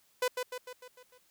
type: tone with echo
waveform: sawtooth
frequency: 500 Hz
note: B4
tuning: 21 cents sharp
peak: -23 dBFS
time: 0.22-0.28 s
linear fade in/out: 5 ms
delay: 150 ms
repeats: 6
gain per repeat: -5 dB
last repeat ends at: 1.18 s
effects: white hiss -68 dBFS RMS until 1.3 s